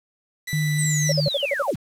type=tone; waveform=sawtooth; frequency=1979 Hz; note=B6; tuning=3 cents sharp; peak=-24 dBFS; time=0.47-1.13 s; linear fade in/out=10 ms
type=tone with vibrato; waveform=sine; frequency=151.4 Hz; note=D#3; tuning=47 cents flat; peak=-20 dBFS; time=0.53-1.28 s; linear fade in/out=0 ms; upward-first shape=sine; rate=3.8 Hz; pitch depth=19 cents each way
type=linear sweep; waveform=sine; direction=down; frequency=8372 to 64 Hz; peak=-24 dBFS; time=0.78-1.76 s; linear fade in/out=10 ms
type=tone bursts; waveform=sine; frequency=564 Hz; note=C#5; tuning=30 cents sharp; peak=-19 dBFS; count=8; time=1.09-1.708 s; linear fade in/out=5 ms; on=30 ms; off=54 ms
effects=resampled to 32000 Hz + 7-bit